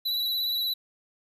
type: tone with vibrato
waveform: square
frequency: 3951 Hz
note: B7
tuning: in tune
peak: -26 dBFS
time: 0.05-0.74 s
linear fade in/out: 10 ms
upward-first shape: sine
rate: 17 Hz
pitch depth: 31 cents each way
effects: 10-bit